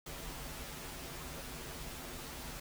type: noise with comb filter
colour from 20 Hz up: pink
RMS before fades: -45 dBFS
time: 0.06-2.6 s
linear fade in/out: 5 ms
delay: 9.8 ms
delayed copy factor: -0.95
effects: none